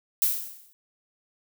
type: noise with exponential decay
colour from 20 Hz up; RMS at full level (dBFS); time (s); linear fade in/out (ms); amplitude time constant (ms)
violet; -20; 0.22-0.73; 0; 110
effects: none